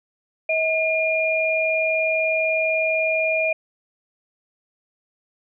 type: tone pair together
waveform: sine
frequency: 640 / 2416 Hz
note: D#5 / D7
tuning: +49 / +48 cents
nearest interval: octave + major seventh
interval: 2299 cents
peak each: -21 dBFS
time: 0.49-3.53 s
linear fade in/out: 5 ms
effects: none